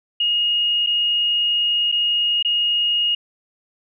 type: tone with dropouts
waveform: sine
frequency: 2865 Hz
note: F7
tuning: 44 cents sharp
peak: -16 dBFS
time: 0.2-3.15 s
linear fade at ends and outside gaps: 5 ms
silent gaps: 0.864-0.87 / 1.917-1.923 / 2.427-2.448 s
effects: none